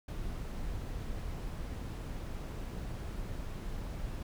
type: noise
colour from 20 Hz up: brown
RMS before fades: -39 dBFS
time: 0.08-4.23 s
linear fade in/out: 5 ms
effects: none